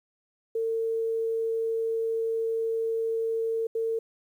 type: tone bursts at uneven times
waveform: sine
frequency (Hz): 452.1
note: A4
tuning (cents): +47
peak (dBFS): -25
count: 2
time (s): 0.55-3.67 / 3.75-3.99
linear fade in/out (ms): 5
effects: 10-bit